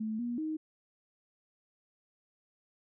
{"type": "tone with pitch steps", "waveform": "sine", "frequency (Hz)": [218.3, 239.8, 312.5], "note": ["A3", "A#3", "D#4"], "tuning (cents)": [-13, 49, 8], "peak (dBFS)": -32, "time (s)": [0, 0.57], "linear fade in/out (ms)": 10, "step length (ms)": 190, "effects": []}